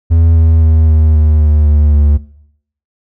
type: tone with pitch steps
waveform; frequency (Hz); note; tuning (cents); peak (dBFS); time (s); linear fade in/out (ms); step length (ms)
triangle; 82.41 / 80.99 / 79.6 / 78.24 / 76.89 / 75.57 / 74.27 / 73; E2 / E2 / D#2 / D#2 / D#2 / D#2 / D2 / D2; 0 / -30 / +40 / +10 / -20 / -50 / +20 / -10; -3; 0.1-2.18; 20; 260
effects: noise-tail reverb RT60 0.7 s tail -19 dB re dry